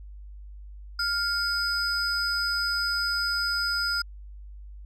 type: tone pair together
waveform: sine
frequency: 1400 / 4995 Hz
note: F6 / D#8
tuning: +4 / +6 cents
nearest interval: octave + minor seventh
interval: 2202 cents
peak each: -25 dBFS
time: 0.99-4.02 s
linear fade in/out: 5 ms
effects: tanh soft clip ceiling -21 dBFS + added 50 Hz sine -40 dBFS peak until 4.85 s